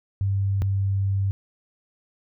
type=tone pair in turn; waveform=sine; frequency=98.3 / 97.91 Hz; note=G2 / G2; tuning=+5 / -2 cents; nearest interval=unison; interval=7 cents; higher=first; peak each=-20 dBFS; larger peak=neither; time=0.21-0.62 / 0.62-1.31 s; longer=second; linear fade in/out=0 ms; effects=none